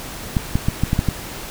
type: clicks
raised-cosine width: 5 ms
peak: -4 dBFS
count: 7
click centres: 0.368 / 0.555 / 0.685 / 0.836 / 0.931 / 0.991 / 1.087 s
effects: pink hiss -32 dBFS RMS until 1.5 s